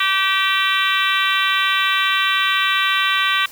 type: harmonic tone with a mistuned harmonic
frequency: 385.8 Hz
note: G4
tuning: 28 cents flat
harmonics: 3 / 4 / 5 / 6 / 7 / 8 / 9 / 10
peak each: -21 / -22 / -23 / -24 / -24 / -25 / -26 / -26 dBFS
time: 0-3.46 s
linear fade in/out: 5 ms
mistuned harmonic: 6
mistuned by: +21 cents
effects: white hiss -41 dBFS RMS until 3.51 s